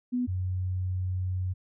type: tone pair in turn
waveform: sine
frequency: 247.4 / 92.16 Hz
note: B3 / F#2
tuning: +3 / -6 cents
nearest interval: octave + perfect fourth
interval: 1709 cents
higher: first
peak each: -25 / -27 dBFS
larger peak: first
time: 0.12-0.27 / 0.27-1.54 s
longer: second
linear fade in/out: 20 ms
effects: none